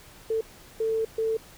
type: tone bursts at uneven times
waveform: sine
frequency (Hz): 445.5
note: A4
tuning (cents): +22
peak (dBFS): -23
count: 3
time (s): 0.3-0.41 / 0.8-1.05 / 1.18-1.37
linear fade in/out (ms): 5
effects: pink hiss -50 dBFS RMS until 1.57 s